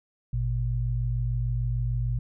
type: tone pair together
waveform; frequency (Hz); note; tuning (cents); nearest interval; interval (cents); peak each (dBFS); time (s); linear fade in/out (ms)
sine; 53.32 / 120; G#1 / B2; +46 / -49; octave + major second; 1405; -28 / -26; 0.33-2.19; 5
effects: none